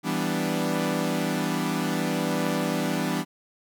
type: chord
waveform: sawtooth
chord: E minor seventh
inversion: none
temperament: equal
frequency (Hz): 164.81 / 196 / 246.9 / 293.7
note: E3 / G3 / B3 / D4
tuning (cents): 0 / 0 / 0 / 0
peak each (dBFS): -26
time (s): 0.03-3.25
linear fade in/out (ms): 50
effects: none